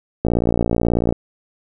click train, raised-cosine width 2 ms, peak -4 dBFS, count 52, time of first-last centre 0.25-1.125 s, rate 58.3 Hz, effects none

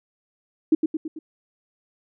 sine tone with echo, 315.3 Hz, D#4, 23 cents sharp, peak -12 dBFS, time 0.72-0.75 s, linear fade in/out 5 ms, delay 110 ms, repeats 4, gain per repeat -5 dB, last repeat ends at 1.19 s, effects none

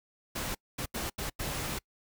pink noise bursts at uneven times, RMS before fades -35 dBFS, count 5, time 0.35-0.55 / 0.78-0.86 / 0.94-1.1 / 1.18-1.3 / 1.39-1.79 s, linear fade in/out 10 ms, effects noise-tail reverb RT60 0.1 s tail -26 dB re dry

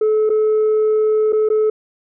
sine tone with dropouts, 431.6 Hz, A4, 33 cents flat, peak -10 dBFS, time 0.01-1.7 s, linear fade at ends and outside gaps 5 ms, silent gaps 0.294-0.3 / 1.324-1.33 / 1.489-1.5 s, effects tanh soft clip ceiling -11 dBFS

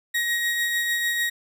35% pulse tone with tremolo, 1889 Hz, A#6, 22 cents sharp, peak -19 dBFS, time 0.14-1.3 s, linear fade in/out 10 ms, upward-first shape triangle, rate 6.7 Hz, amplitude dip 35%, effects none

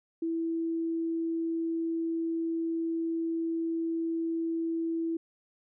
sine tone, 329.6 Hz, E4, in tune, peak -28 dBFS, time 0.22-5.17 s, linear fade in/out 5 ms, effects none

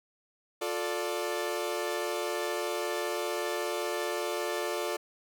sawtooth chord, D minor, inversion first, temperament equal with one note detuned, 354.9 / 440 / 587.3 Hz, F4 / A4 / D5, +28 / 0 / 0 cents, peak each -31 dBFS, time 0.61-4.97 s, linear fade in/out 10 ms, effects none

